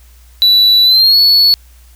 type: tone with pitch glide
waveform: triangle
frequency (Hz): 3951 to 4409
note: B7 to C#8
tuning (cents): 0 to -10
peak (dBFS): -4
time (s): 0.42-1.54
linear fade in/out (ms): 0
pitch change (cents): +190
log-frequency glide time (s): 0.84-1.19
effects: added 60 Hz sine -39 dBFS peak until 1.95 s + white hiss -49 dBFS RMS until 1.95 s